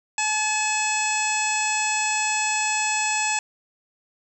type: harmonic tone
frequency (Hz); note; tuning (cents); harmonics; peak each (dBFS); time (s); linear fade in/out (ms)
858; A5; -44; 1 / 2 / 3 / 4 / 5 / 6 / 7 / 8 / 9; -26 / -31 / -26 / -37 / -37 / -36 / -35 / -34 / -27; 0.18-3.39; 2
effects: 9-bit